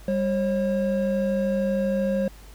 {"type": "tone pair together", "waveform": "triangle", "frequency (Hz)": [197.65, 540], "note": ["G3", "C#5"], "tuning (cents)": [15, -45], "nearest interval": "octave + perfect fourth", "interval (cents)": 1740, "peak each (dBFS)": -22, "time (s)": [0.08, 2.28], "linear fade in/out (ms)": 2, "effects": ["added 50 Hz sine -43 dBFS peak until 2.54 s", "pink hiss -51 dBFS RMS until 2.54 s"]}